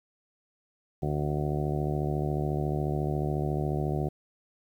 harmonic tone, 74.1 Hz, D2, 16 cents sharp, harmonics 1 / 2 / 3 / 4 / 5 / 6 / 7 / 8 / 9 / 10, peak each -35 / -29 / -39 / -38 / -34 / -42 / -43 / -42 / -41 / -39 dBFS, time 1.02-4.09 s, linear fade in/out 10 ms, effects 10-bit

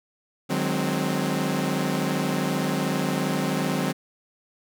sawtooth chord, Ab dominant seventh, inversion second, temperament equal with one note detuned, 152.27 / 185 / 207.7 / 261.6 Hz, Eb3 / Gb3 / Ab3 / C4, -37 / 0 / 0 / 0 cents, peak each -25 / -24 / -27 / -24 dBFS, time 0.49-3.93 s, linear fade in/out 20 ms, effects none

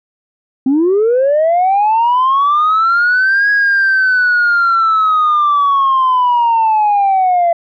sine linear two-way sweep, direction up then down, 253.8 to 1661.2 to 674 Hz, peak -7 dBFS, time 0.66-7.53 s, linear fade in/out 5 ms, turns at 3.5 s, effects tanh soft clip ceiling -6 dBFS

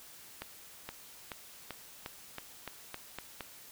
accelerating click train, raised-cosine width 0.3 ms, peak -23 dBFS, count 10, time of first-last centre 0.42-3.407 s, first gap 470 ms, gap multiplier 0.91, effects white hiss -53 dBFS RMS until 3.71 s

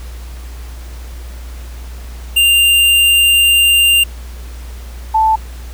square / sine tone pair in turn, 2791 / 879.1 Hz, F7 / A5, -2 / -2 cents, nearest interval octave + minor sixth, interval 2000 cents, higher first, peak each -8 dBFS, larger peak neither, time 2.36-4.04 / 5.14-5.36 s, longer first, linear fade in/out 10 ms, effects added 60 Hz sine -26 dBFS peak until 5.73 s + pink hiss -39 dBFS RMS until 5.73 s

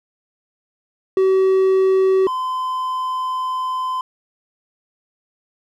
triangle tone pair in turn, 380.4 / 1025 Hz, F#4 / C6, +48 / -36 cents, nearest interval octave + perfect fourth, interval 1716 cents, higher second, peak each -10 / -18 dBFS, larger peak first, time 1.17-2.27 / 2.27-4.01 s, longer second, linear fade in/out 2 ms, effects none

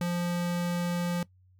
square tone, 174.61 Hz, F3, in tune, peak -28 dBFS, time 0.01-1.23 s, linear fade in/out 2 ms, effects noise-tail reverb RT60 0.1 s tail -20 dB re dry + added 92 Hz sine -58 dBFS peak until 1.59 s

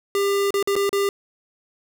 square tone with dropouts, 399.2 Hz, G4, 32 cents sharp, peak -19 dBFS, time 0.15-1.09 s, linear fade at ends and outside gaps 1 ms, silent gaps 0.506-0.541 / 0.627-0.674 / 0.755-0.763 / 0.893-0.929 s, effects none

